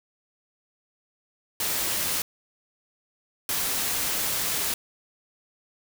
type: noise bursts at uneven times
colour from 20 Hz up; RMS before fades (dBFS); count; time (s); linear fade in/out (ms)
white; -27; 2; 1.6-2.22 / 3.49-4.74; 2
effects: none